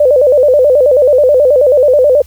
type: tone with vibrato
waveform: sine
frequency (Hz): 547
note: C#5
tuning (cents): -23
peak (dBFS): -4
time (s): 0-2.22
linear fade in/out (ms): 5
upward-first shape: square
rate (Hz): 9.3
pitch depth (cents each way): 130
effects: added 75 Hz sine -34 dBFS peak until 2.26 s + white hiss -45 dBFS RMS until 2.26 s